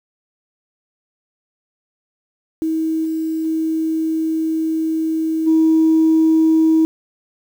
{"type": "tone with level steps", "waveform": "sine", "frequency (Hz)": 320, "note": "D#4", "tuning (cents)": 49, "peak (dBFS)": [-16, -18, -16, -9], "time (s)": [2.62, 6.85], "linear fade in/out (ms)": 0, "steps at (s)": [3.04, 3.44, 5.46], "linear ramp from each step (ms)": 20, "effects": ["tanh soft clip ceiling -6 dBFS", "7-bit"]}